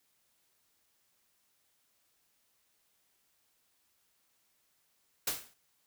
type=noise with exponential decay; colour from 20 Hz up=white; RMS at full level=-29 dBFS; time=5.27-5.54 s; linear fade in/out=5 ms; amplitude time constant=58 ms; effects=white hiss -74 dBFS RMS until 5.86 s